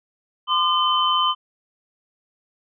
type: tone cluster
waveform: sine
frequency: 1030 / 1206 / 3061 Hz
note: C6 / D6 / G7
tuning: -28 / +46 / -42 cents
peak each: -21 dBFS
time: 0.47-1.35 s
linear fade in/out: 50 ms
effects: none